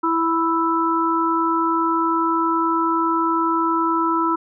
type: harmonic tone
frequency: 329.6 Hz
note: E4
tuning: in tune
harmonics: 1 / 3 / 4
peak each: -21 / -21 / -21 dBFS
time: 0.03-4.36 s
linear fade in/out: 10 ms
effects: none